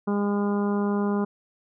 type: harmonic tone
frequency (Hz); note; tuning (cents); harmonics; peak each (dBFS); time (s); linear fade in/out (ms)
203.5; G#3; -35; 1 / 2 / 3 / 4 / 5 / 6 / 7; -23 / -28 / -38 / -36 / -36 / -39 / -42; 0.07-1.25; 10
effects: none